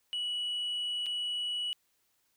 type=tone with dropouts; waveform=sine; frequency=2938 Hz; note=F#7; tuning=13 cents flat; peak=-29 dBFS; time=0.13-1.73 s; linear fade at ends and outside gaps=0 ms; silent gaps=1.06-1.065 s; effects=tanh soft clip ceiling -30 dBFS + white hiss -74 dBFS RMS until 2.36 s